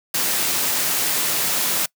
white high-pass noise, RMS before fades -21 dBFS, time 0.14-1.86 s, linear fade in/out 5 ms, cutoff 120 Hz, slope 24 dB/octave, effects noise-tail reverb RT60 0.1 s tail -24 dB re dry

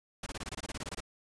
pink noise bursts, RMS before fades -39 dBFS, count 14, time 0.23-1.005 s, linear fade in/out 5 ms, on 34 ms, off 23 ms, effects resampled to 22050 Hz

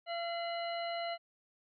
harmonic tone with a mistuned harmonic, 682 Hz, F5, 41 cents flat, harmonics 1 / 2 / 3 / 4 / 6, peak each -36 / -47 / -45 / -46 / -47 dBFS, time 0.06-1.18 s, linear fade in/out 50 ms, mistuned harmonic 4, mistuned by +120 cents, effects none

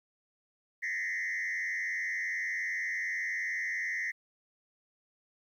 sine tone with frequency modulation, 1954 Hz, B6, 19 cents flat, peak -29 dBFS, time 0.82-4.12 s, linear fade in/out 20 ms, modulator 91.3 Hz, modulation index 1.8, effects tanh soft clip ceiling -30 dBFS + 11-bit

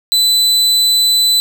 40% pulse tone, 4000 Hz, B7, 21 cents sharp, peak -8 dBFS, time 0.12-1.4 s, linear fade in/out 0 ms, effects none

